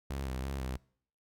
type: tone with vibrato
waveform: sawtooth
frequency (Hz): 66.4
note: C2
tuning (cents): +26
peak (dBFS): -31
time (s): 0.1-0.77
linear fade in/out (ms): 5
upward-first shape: square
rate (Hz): 3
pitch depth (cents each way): 45
effects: noise-tail reverb RT60 0.6 s tail -24 dB re dry